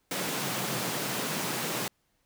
pink high-pass noise, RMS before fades -32 dBFS, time 0.11-1.88 s, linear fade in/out 2 ms, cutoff 120 Hz, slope 96 dB/octave, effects pink hiss -73 dBFS RMS until 2.25 s

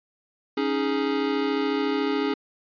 square chord, C# suspended second, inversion none, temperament equal, 277.2 / 311.1 / 415.3 Hz, C#4 / D#4 / G#4, 0 / 0 / 0 cents, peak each -27 / -30 / -27 dBFS, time 0.57-2.34 s, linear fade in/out 5 ms, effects resampled to 11025 Hz

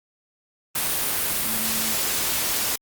sine tone in noise, 222.7 Hz, A3, 21 cents sharp, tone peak -34 dBFS, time 1.45-1.94 s, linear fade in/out 5 ms, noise white, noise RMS -24 dBFS, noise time 0.75-2.76 s, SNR -13 dB, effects Opus 32 kbps

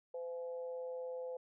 harmonic tone, 169.8 Hz, F3, 48 cents flat, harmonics 3 / 4 / 5, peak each -40 / -54 / -56 dBFS, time 0.14-1.37 s, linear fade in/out 5 ms, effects none

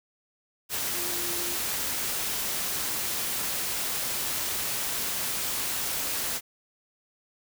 sine tone in noise, 349.2 Hz, F4, in tune, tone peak -39 dBFS, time 0.92-1.59 s, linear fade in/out 50 ms, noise white, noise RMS -30 dBFS, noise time 0.69-6.41 s, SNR -12 dB, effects none

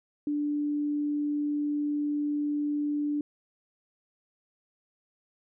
sine tone, 293.7 Hz, D4, in tune, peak -26 dBFS, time 0.27-3.21 s, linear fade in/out 2 ms, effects none

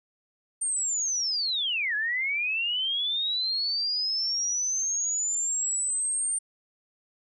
sine linear two-way sweep, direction down then up, 8870 to 1661.2 to 8870 Hz, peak -25 dBFS, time 0.61-6.39 s, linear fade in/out 10 ms, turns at 1.95 s, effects none

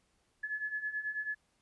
sine beating tone pair, 1706 / 1715.2 Hz, G#6 / A6, +46 / -45 cents, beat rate 9.2 Hz, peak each -40 / -36 dBFS, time 0.43-1.35 s, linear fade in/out 10 ms, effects pink hiss -74 dBFS RMS until 1.61 s + resampled to 24000 Hz

